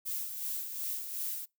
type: noise with tremolo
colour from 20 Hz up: violet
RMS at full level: -35 dBFS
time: 0.05-1.46 s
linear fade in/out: 20 ms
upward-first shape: sine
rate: 2.7 Hz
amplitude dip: 50%
effects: noise-tail reverb RT60 0.2 s tail -24 dB re dry